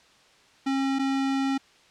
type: tone pair in turn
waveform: square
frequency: 270.6 / 270.6 Hz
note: C#4 / C#4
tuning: -42 / -42 cents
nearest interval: unison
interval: 0 cents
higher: neither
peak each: -24 dBFS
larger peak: neither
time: 0.66-0.99 / 0.99-1.58 s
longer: second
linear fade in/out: 10 ms
effects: white hiss -57 dBFS RMS until 1.9 s + low-pass 5000 Hz 12 dB/octave